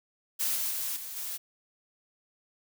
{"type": "noise with level steps", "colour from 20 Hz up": "blue", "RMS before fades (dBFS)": [-29, -31, -33, -40, -36], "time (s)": [0.39, 1.38], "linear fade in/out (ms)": 20, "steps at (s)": [0.55, 0.7, 0.96, 1.16], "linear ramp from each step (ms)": 10, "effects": []}